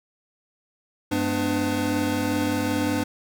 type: tone cluster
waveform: square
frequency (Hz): 98.1 / 213.7 / 251.2 / 296.6 / 508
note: G2 / G#3 / B3 / D4 / B4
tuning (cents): +2 / +50 / +30 / +17 / +49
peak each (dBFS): -32 / -33 / -29 / -26 / -32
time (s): 1.11-3.04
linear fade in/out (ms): 10
effects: none